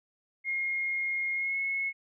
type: tone with pitch glide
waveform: sine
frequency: 2142 to 2183 Hz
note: C7 to C#7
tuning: +40 to -27 cents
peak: -28 dBFS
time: 0.44-1.93 s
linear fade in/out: 50 ms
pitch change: +33 cents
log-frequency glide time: 1.34-1.58 s
effects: none